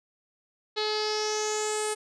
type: tone with low-pass filter sweep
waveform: sawtooth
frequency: 427 Hz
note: G#4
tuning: 48 cents sharp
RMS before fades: -29 dBFS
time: 0.76-1.95 s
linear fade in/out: 20 ms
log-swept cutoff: 4100 to 9000 Hz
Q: 6.2
effects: none